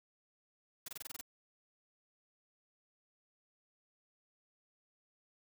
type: noise bursts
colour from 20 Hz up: white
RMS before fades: -44 dBFS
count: 8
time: 0.86-1.212 s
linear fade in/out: 5 ms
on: 23 ms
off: 24 ms
effects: none